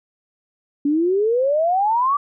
sine exponential sweep, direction up, 280 to 1174.7 Hz, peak -15 dBFS, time 0.85-2.17 s, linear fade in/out 5 ms, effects none

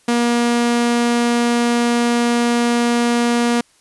sawtooth tone, 237.9 Hz, A#3, 35 cents sharp, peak -10 dBFS, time 0.08-3.61 s, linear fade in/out 5 ms, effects white hiss -55 dBFS RMS until 3.8 s + resampled to 24000 Hz

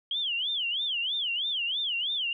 sine tone with vibrato, 3150 Hz, G7, 8 cents sharp, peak -27 dBFS, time 0.11-2.33 s, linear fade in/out 2 ms, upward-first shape sine, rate 3.1 Hz, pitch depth 240 cents each way, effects none

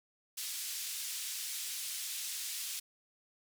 white band-pass noise, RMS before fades -40 dBFS, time 0.37-2.8 s, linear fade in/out 10 ms, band 2900 to 11000 Hz, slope 12 dB/octave, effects none

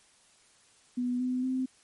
sine tone with pitch steps, 246.9 / 252.8 / 258.9 Hz, B3 / B3 / C4, 0 / +41 / -18 cents, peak -27 dBFS, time 0.97-1.66 s, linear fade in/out 10 ms, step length 230 ms, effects white hiss -62 dBFS RMS until 1.83 s + MP3 48 kbps

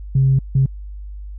sine tone bursts at uneven times, 134.1 Hz, C3, 43 cents sharp, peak -10 dBFS, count 2, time 0.15-0.39 / 0.55-0.66 s, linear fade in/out 5 ms, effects tanh soft clip ceiling -6 dBFS + added 50 Hz sine -29 dBFS peak until 1.38 s

